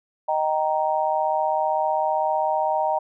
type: chord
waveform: sine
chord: Eb major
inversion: none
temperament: just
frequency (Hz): 622.3 / 777.8 / 933.4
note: Eb5 / G5 / Bb5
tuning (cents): 0 / -14 / +2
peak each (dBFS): -24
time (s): 0.28-2.99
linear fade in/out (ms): 10
effects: none